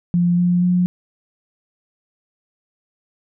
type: tone with pitch steps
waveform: sine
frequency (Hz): 174.61 / 176.84 / 179.1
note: F3 / F3 / F3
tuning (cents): 0 / +22 / +44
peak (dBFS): -13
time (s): 0.14-0.86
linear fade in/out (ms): 0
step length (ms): 240
effects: none